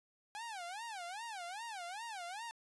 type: tone with vibrato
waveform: sawtooth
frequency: 804 Hz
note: G5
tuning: 44 cents sharp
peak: -39 dBFS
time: 0.35-2.51 s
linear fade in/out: 0 ms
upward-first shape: sine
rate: 2.5 Hz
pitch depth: 270 cents each way
effects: resampled to 24000 Hz